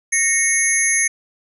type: tone cluster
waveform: sine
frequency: 1853 / 2195 / 6150 / 6540 / 10530 Hz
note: A#6 / C#7 / G8 / G#8 / E9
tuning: -11 / -18 / -34 / -28 / -3 cents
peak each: -21 dBFS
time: 0.12-1.08 s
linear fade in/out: 10 ms
effects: none